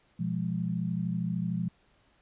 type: chord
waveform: sine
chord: F diminished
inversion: second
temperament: equal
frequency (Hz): 123.47 / 174.61 / 207.7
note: Cb3 / F3 / Ab3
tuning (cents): 0 / 0 / 0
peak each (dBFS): -35 / -30 / -35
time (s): 0.19-1.69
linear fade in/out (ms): 10
effects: pink hiss -66 dBFS RMS until 2.21 s + resampled to 8000 Hz